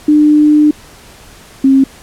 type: tone pair in turn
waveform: sine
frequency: 300.2 / 268.9 Hz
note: D4 / C4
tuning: +38 / +47 cents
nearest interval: major second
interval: 191 cents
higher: first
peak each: -4 dBFS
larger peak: neither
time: 0.08-0.71 / 1.64-1.84 s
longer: first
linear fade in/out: 5 ms
effects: pink hiss -38 dBFS RMS until 2.02 s + low-pass 12000 Hz 12 dB/octave